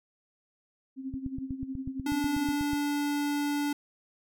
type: tone with tremolo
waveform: sine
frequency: 265.4 Hz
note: C4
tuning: 25 cents sharp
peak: -31 dBFS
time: 0.96-2.57 s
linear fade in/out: 50 ms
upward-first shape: sine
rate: 11 Hz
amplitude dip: 70%
type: click train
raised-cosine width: 5 ms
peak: -25 dBFS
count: 14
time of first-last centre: 1.14-2.733 s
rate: 8.16 Hz
type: tone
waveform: square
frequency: 290 Hz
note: D4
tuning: 22 cents flat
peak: -28 dBFS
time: 2.06-3.73 s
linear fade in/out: 5 ms
effects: none